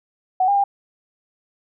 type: tone with pitch steps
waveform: sine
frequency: 745 / 805 / 799 Hz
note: F#5 / G5 / G5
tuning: +12 / +46 / +33 cents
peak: -14 dBFS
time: 0.4-0.64 s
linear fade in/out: 5 ms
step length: 80 ms
effects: none